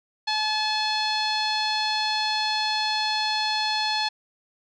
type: tone with low-pass filter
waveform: sawtooth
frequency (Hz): 860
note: A5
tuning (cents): -40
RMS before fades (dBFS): -25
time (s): 0.27-4.09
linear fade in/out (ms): 10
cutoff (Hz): 4300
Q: 5
effects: none